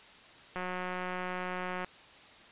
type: click train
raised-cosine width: 0.5 ms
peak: -22 dBFS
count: 235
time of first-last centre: 0.56-1.846 s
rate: 182 Hz
effects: white hiss -54 dBFS RMS until 2.51 s + resampled to 8000 Hz